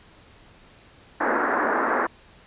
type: band-pass noise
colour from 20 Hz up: white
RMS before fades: -23 dBFS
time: 1.2-2.07 s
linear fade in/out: 10 ms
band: 230 to 1700 Hz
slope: 48 dB/octave
effects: pink hiss -52 dBFS RMS until 2.46 s + resampled to 8000 Hz